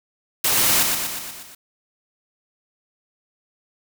white noise with echo, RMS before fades -19 dBFS, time 0.44-0.83 s, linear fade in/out 5 ms, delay 120 ms, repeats 6, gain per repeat -4 dB, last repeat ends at 1.55 s, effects none

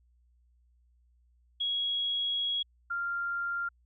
sine tone pair in turn, 3318 / 1392.1 Hz, G#7 / F6, -2 / -6 cents, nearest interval octave + minor third, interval 1504 cents, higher first, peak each -28 / -30 dBFS, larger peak first, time 1.6-2.63 / 2.9-3.69 s, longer first, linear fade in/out 10 ms, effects added 60 Hz sine -63 dBFS peak until 3.85 s

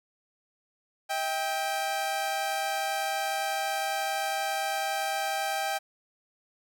sawtooth tone pair together, 640.4 / 788 Hz, D#5 / G5, +50 / +9 cents, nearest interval major third, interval 359 cents, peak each -31 / -25 dBFS, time 1.09-5.79 s, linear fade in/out 20 ms, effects none

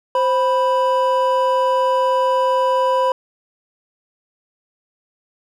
triangle tone pair together, 523.6 / 987.8 Hz, C5 / B5, +1 / 0 cents, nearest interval major seventh, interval 1099 cents, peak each -15 dBFS, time 0.15-3.12 s, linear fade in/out 2 ms, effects none

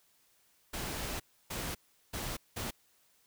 pink noise bursts at uneven times, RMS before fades -38 dBFS, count 4, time 0.73-1.2 / 1.5-1.75 / 2.13-2.37 / 2.56-2.71 s, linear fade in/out 10 ms, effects white hiss -69 dBFS RMS until 3.26 s

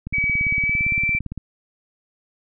click train, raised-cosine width 5 ms, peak -17 dBFS, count 24, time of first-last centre 0.07-1.377 s, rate 17.6 Hz
sine tone with pitch glide, 2278 to 2338 Hz, C#7 to D7, +47 to -8 cents, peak -18 dBFS, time 0.13-1.19 s, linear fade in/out 10 ms, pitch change +45 cents, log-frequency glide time 0.61-0.89 s
effects none

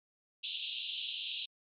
pink band-pass noise, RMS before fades -40 dBFS, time 0.43-1.46 s, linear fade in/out 10 ms, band 2700 to 3900 Hz, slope 96 dB/octave, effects MP3 48 kbps

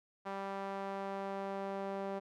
sawtooth tone with band-pass filter sweep, 196 Hz, G3, in tune, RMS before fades -40 dBFS, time 0.25-2.2 s, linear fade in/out 20 ms, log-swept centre 920 to 610 Hz, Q 1.3, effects none

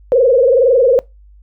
sine tone with frequency modulation, 504 Hz, B4, 35 cents sharp, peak -7 dBFS, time 0.12-0.99 s, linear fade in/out 0 ms, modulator 21.9 Hz, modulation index 2, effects noise-tail reverb RT60 0.2 s tail -23 dB re dry + added 50 Hz sine -40 dBFS peak until 1.42 s

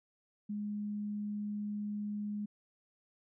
sine tone, 207.7 Hz, G#3, in tune, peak -35 dBFS, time 0.49-2.46 s, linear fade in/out 10 ms, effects none

